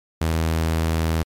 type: tone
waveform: sawtooth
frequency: 81 Hz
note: E2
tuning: 30 cents flat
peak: -15 dBFS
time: 0.21-1.23 s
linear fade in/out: 5 ms
effects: MP3 64 kbps